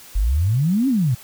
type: exponential two-way sweep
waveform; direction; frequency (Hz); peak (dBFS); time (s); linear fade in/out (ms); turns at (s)
sine; up then down; 43.38 to 281.7 to 112.9; -15; 0.15-1.15; 10; 0.88
effects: white hiss -43 dBFS RMS until 1.23 s